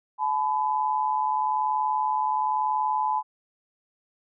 sine tone pair together, 860 / 1001 Hz, A5 / B5, -40 / +23 cents, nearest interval minor third, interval 263 cents, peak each -25 / -25 dBFS, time 0.18-3.23 s, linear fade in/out 50 ms, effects none

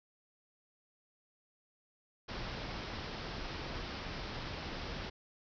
pink low-pass noise, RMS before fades -42 dBFS, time 2.28-5.1 s, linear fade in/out 10 ms, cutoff 5500 Hz, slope 96 dB/octave, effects none

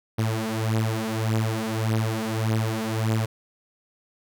sawtooth beating tone pair, 110 / 111.7 Hz, A2 / A2, 0 / +27 cents, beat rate 1.7 Hz, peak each -22 dBFS, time 0.18-3.26 s, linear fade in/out 10 ms, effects none

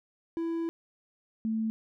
triangle / sine tone pair in turn, 331.9 / 221.5 Hz, E4 / A3, +12 / +12 cents, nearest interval perfect fifth, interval 700 cents, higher first, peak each -27 dBFS, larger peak neither, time 0.37-0.69 / 1.45-1.7 s, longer first, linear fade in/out 0 ms, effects none

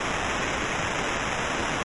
violet noise with sample-and-hold, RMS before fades -27 dBFS, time 0-1.83 s, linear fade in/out 5 ms, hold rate 4410 Hz, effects low-pass 7000 Hz 12 dB/octave + MP3 48 kbps

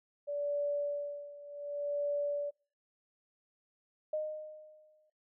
sine tone with tremolo, 578 Hz, D5, 28 cents flat, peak -30 dBFS, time 0.27-2.51 s, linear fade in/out 20 ms, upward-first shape sine, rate 0.67 Hz, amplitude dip 85%
sine tone with exponential decay, 615 Hz, D#5, 20 cents flat, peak -30 dBFS, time 4.13-5.1 s, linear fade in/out 5 ms, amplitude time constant 210 ms
effects noise-tail reverb RT60 0.4 s tail -25 dB re dry

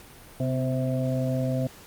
harmonic tone with a mistuned harmonic, 130.6 Hz, C3, 3 cents flat, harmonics 1 / 2 / 4 / 5, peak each -26 / -29 / -32 / -33 dBFS, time 0.4-1.67 s, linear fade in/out 2 ms, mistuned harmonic 2, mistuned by -40 cents, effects pink hiss -48 dBFS RMS until 1.86 s + Opus 48 kbps

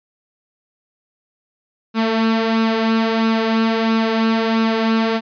sawtooth tone with flanger, 224.3 Hz, A3, 34 cents sharp, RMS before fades -17 dBFS, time 1.94-5.21 s, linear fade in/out 50 ms, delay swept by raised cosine 0.75 to 3.75 ms, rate 1.5 Hz, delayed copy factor +0.5, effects resampled to 11025 Hz

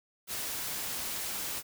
white noise, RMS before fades -36 dBFS, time 0.27-1.63 s, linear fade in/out 50 ms, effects none

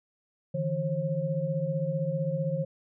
sine tone cluster, 149.4 / 164.9 / 537 Hz, D3 / E3 / C5, +30 / +1 / +45 cents, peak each -31 dBFS, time 0.54-2.65 s, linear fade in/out 10 ms, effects none

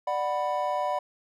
triangle chord, B minor, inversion first, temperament just, 592.7 / 740.8 / 987.8 Hz, D5 / F#5 / B5, +16 / +2 / 0 cents, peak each -28 dBFS, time 0.07-0.99 s, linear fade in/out 5 ms, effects none

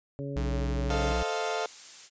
harmonic tone, 140 Hz, C#3, 18 cents sharp, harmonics 1 / 2 / 3 / 4, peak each -35 / -38 / -40 / -41 dBFS, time 0.19-1.12 s, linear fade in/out 0 ms
square tone with pitch glide, 61.8 to 61.16 Hz, B1 to B1, +2 to -16 cents, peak -29 dBFS, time 0.36-1.23 s, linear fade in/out 5 ms, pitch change -18 cents, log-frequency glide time 0.92-1.1 s
30% pulse chord, F dominant seventh, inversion first, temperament equal, 440 / 523.3 / 622.3 / 698.5 Hz, A4 / C5 / Eb5 / F5, 0 / 0 / 0 / 0 cents, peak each -30 / -35 / -34 / -30 dBFS, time 0.9-1.66 s, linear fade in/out 2 ms
blue noise, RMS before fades -42 dBFS, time 0.94-2.1 s, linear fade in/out 50 ms
effects resampled to 16000 Hz

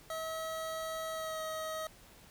25% pulse tone with pitch glide, 643 to 633 Hz, E5 to D#5, -43 to +30 cents, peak -33 dBFS, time 0.1-1.87 s, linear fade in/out 2 ms, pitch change -27 cents, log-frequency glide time 1.11-1.41 s, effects pink hiss -58 dBFS RMS until 2.3 s

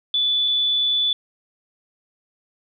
sine tone pair in turn, 3471 / 3471 Hz, A7 / A7, -24 / -24 cents, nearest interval unison, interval 0 cents, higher neither, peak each -17 dBFS, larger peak neither, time 0.14-0.48 / 0.48-1.13 s, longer second, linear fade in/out 2 ms, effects none

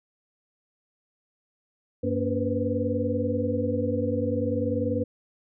sine tone cluster, 98 / 234 / 284.2 / 485.6 / 506 Hz, G2 / A#3 / C#4 / B4 / B4, 0 / +7 / +43 / -29 / +42 cents, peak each -30 dBFS, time 2.03-5.04 s, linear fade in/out 10 ms, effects none

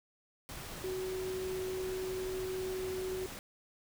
sine tone in noise, 373.5 Hz, F#4, 16 cents sharp, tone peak -35 dBFS, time 0.84-3.26 s, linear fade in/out 0 ms, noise pink, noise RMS -45 dBFS, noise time 0.49-3.39 s, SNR +7 dB, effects none

